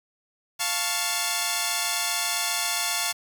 5% pulse chord, F augmented, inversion none, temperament equal, 698.5 / 880 / 1108.7 Hz, F5 / A5 / C#6, 0 / 0 / 0 cents, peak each -17 dBFS, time 0.59-3.13 s, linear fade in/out 20 ms, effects 8-bit

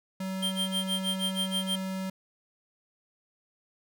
square tone, 189.5 Hz, F#3, 42 cents sharp, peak -32 dBFS, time 0.2-2.1 s, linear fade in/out 5 ms
square tone with tremolo, 3175 Hz, G7, 21 cents sharp, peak -27 dBFS, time 0.42-1.76 s, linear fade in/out 10 ms, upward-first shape sine, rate 6.3 Hz, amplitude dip 100%
effects none

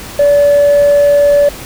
sine tone, 576 Hz, D5, 34 cents flat, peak -3 dBFS, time 0.19-1.49 s, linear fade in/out 5 ms, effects tanh soft clip ceiling -3 dBFS + pink hiss -28 dBFS RMS until 1.65 s

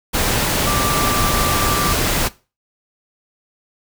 sine tone in noise, 1174.7 Hz, D6, in tune, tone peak -21 dBFS, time 0.66-1.94 s, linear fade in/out 20 ms, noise pink, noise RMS -18 dBFS, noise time 0.13-2.29 s, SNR -6 dB, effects noise-tail reverb RT60 0.3 s tail -19 dB re dry

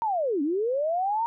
sine linear two-way sweep, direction down then up, 940 to 272.4 to 940 Hz, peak -23 dBFS, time 0.02-1.26 s, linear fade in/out 0 ms, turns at 0.42 s, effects none

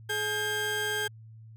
30% pulse tone pair together, 423.6 / 1599.3 Hz, G#4 / G6, +34 / +34 cents, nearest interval octave + major seventh, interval 2300 cents, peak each -31 / -27 dBFS, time 0.09-1.08 s, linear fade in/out 10 ms, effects added 111 Hz sine -46 dBFS peak until 1.56 s

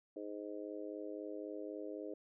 harmonic tone, 103.83 Hz, G#2, in tune, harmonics 3 / 4 / 5 / 6, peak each -46 / -47 / -48 / -51 dBFS, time 0.16-2.14 s, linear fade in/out 5 ms, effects none

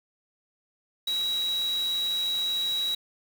sine tone in noise, 3869 Hz, B7, 36 cents flat, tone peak -25 dBFS, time 1.07-2.95 s, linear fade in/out 5 ms, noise white, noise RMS -41 dBFS, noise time 1.07-2.95 s, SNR +13 dB, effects none

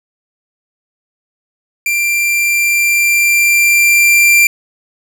45% pulse tone with level ramp, 2368 Hz, D7, 14 cents sharp, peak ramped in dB -12 to -5 dBFS, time 1.86-4.47 s, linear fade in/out 2 ms, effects none

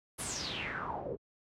pink noise with low-pass filter sweep, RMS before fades -38 dBFS, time 0.18-1.17 s, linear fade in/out 20 ms, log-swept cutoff 11000 to 400 Hz, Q 6.6, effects high-pass 80 Hz 12 dB/octave

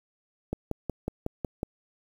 click train, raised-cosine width 2 ms, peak -16 dBFS, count 7, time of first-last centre 0.53-1.631 s, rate 5.45 Hz, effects 8-bit

